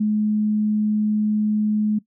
sine tone, 212.3 Hz, G#3, 38 cents sharp, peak -17 dBFS, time 0-1.99 s, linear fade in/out 10 ms, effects noise-tail reverb RT60 0.1 s tail -18 dB re dry

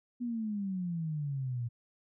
sine exponential sweep, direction down, 246.9 to 115.9 Hz, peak -32 dBFS, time 0.2-1.69 s, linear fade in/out 20 ms, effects none

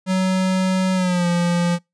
square tone with pitch glide, 187.2 to 173.66 Hz, F#3 to F3, +20 to -9 cents, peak -17 dBFS, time 0.06-1.79 s, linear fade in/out 50 ms, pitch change -129 cents, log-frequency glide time 0.94-1.27 s, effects noise-tail reverb RT60 0.2 s tail -26 dB re dry + resampled to 22050 Hz

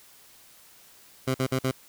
15% pulse tone bursts, 130.81 Hz, C3, in tune, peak -17 dBFS, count 4, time 1.27-1.715 s, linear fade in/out 10 ms, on 76 ms, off 47 ms, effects white hiss -54 dBFS RMS until 1.88 s

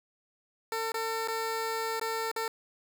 15% pulse tone with dropouts, 450 Hz, A4, 39 cents sharp, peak -24 dBFS, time 0.72-2.48 s, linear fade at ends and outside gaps 2 ms, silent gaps 0.92-0.942 / 1.276-1.283 / 1.997-2.013 / 2.315-2.362 s, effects none

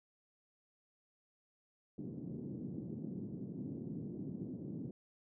pink band-pass noise, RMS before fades -44 dBFS, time 1.98-4.91 s, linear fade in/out 2 ms, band 140 to 320 Hz, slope 24 dB/octave, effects none

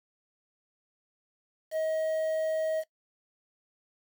triangle tone with quantisation, 633 Hz, D#5, 30 cents sharp, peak -25 dBFS, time 1.71-2.84 s, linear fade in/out 50 ms, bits 8, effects noise-tail reverb RT60 0.1 s tail -19 dB re dry

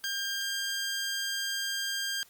15% pulse tone, 1600 Hz, G6, 35 cents sharp, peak -24 dBFS, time 0.04-2.23 s, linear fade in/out 0 ms, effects white hiss -59 dBFS RMS until 2.29 s + Opus 32 kbps

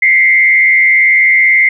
sine tone with frequency modulation, 2093 Hz, C7, in tune, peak -5 dBFS, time 0.02-1.69 s, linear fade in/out 5 ms, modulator 98.3 Hz, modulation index 0.84, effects none

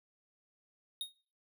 square tone with exponential decay, 3729 Hz, A#7, in tune, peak -33 dBFS, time 1.01-1.15 s, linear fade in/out 1 ms, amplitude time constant 30 ms, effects noise-tail reverb RT60 0.4 s tail -20 dB re dry

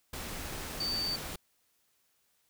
sine tone in noise, 4586 Hz, D8, 42 cents flat, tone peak -31 dBFS, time 0.8-1.16 s, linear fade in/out 5 ms, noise pink, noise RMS -40 dBFS, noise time 0.13-1.36 s, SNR +6 dB, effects white hiss -73 dBFS RMS until 2.49 s

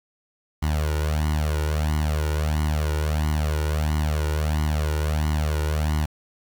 sawtooth tone with flanger, 76.3 Hz, D#2, 33 cents flat, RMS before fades -23 dBFS, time 0.62-6.06 s, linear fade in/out 10 ms, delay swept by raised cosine 0.97 to 2.17 ms, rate 1.5 Hz, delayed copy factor +0.85, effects 7-bit

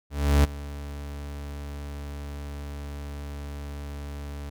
40% pulse tone with ADSR envelope, 71.8 Hz, D2, 39 cents flat, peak -14 dBFS, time 0.1-4.5 s, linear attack 340 ms, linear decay 15 ms, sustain -19 dB, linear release 11 ms, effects none

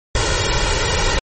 pink noise with comb filter, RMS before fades -17 dBFS, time 0.15-1.19 s, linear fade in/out 2 ms, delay 2.1 ms, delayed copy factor +0.8, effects MP3 32 kbps

